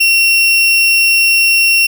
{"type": "tone", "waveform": "35% pulse", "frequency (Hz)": 2730, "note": "F7", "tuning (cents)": -40, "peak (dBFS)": -6, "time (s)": [0, 1.87], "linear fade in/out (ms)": 10, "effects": []}